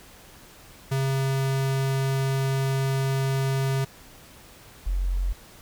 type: tone pair in turn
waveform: square / sine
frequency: 134.8 / 45.18 Hz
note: C#3 / F#1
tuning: -48 / -40 cents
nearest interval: octave + perfect fifth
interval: 1892 cents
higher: first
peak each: -23 / -22 dBFS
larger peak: second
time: 0.91-3.85 / 4.86-5.33 s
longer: first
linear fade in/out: 10 ms
effects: pink hiss -49 dBFS RMS until 5.61 s